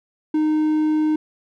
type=tone; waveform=triangle; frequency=308.3 Hz; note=D#4; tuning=16 cents flat; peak=-14 dBFS; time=0.34-1.16 s; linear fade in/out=5 ms; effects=none